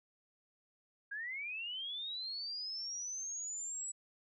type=linear sweep; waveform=sine; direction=up; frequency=1597 to 7870 Hz; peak=-39 dBFS; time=1.11-3.92 s; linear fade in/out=10 ms; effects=none